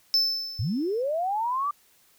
triangle tone with exponential decay, 5274 Hz, E8, in tune, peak -16 dBFS, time 0.14-1.02 s, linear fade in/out 0 ms, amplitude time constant 190 ms
sine linear sweep, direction up, 82.41 to 1190 Hz, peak -24 dBFS, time 0.59-1.71 s, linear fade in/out 5 ms
effects white hiss -61 dBFS RMS until 2.18 s

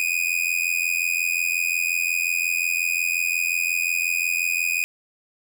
45% pulse tone with amplitude modulation, 2479 Hz, D#7, 7 cents flat, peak -17 dBFS, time 0-4.84 s, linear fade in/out 0 ms, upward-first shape sine, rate 85.6 Hz, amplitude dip 85%, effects none

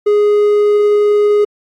triangle tone, 415.3 Hz, G#4, in tune, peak -6 dBFS, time 0.06-1.45 s, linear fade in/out 10 ms, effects AAC 48 kbps

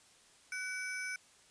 square ring-modulated tone, 1890 Hz, A#6, 23 cents sharp, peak -35 dBFS, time 0.52-1.16 s, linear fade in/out 2 ms, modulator 396 Hz, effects white hiss -63 dBFS RMS until 1.5 s + resampled to 22050 Hz

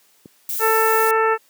click, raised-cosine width 3 ms, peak -23 dBFS, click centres 0.258 s
violet noise, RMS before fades -25 dBFS, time 0.49-1.11 s, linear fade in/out 2 ms
harmonic tone, 444 Hz, A4, 16 cents sharp, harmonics 1 / 2 / 3 / 4 / 5 / 6, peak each -18 / -21 / -20 / -24 / -33 / -32 dBFS, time 0.59-1.38 s, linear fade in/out 50 ms
effects white hiss -57 dBFS RMS until 1.49 s + high-pass 200 Hz 12 dB/octave

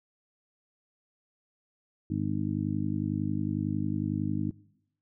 harmonic tone, 51 Hz, G#1, 31 cents flat, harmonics 2 / 3 / 4 / 5 / 6, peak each -34 / -34 / -34 / -34 / -34 dBFS, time 2.1-4.51 s, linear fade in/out 5 ms, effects noise-tail reverb RT60 0.8 s tail -22 dB re dry

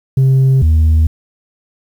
sine tone pair in turn, 133 / 79.08 Hz, C3 / D#2, +29 / +29 cents, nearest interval major sixth, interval 900 cents, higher first, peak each -4 dBFS, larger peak neither, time 0.17-0.62 / 0.62-1.07 s, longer neither, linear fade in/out 5 ms, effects tanh soft clip ceiling -6 dBFS + 7-bit

